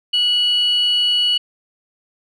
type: tone pair together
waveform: sine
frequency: 2932 / 4393 Hz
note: F#7 / C#8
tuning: -16 / -16 cents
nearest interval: perfect fifth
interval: 700 cents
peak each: -13 / -23 dBFS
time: 0.13-1.38 s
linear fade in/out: 10 ms
effects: tanh soft clip ceiling -9 dBFS